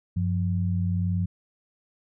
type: tone pair together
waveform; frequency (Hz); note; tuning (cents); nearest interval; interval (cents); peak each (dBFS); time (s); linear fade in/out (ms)
sine; 94.91 / 176.3; F#2 / F3; +45 / +17; major seventh; 1072; -24 / -27; 0.16-1.26; 10
effects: none